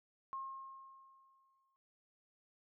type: tone with exponential decay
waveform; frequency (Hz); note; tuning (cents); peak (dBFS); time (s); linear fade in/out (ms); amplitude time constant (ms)
sine; 1073; C6; +43; -39; 0.33-1.76; 0; 310
effects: noise-tail reverb RT60 0.8 s tail -26 dB re dry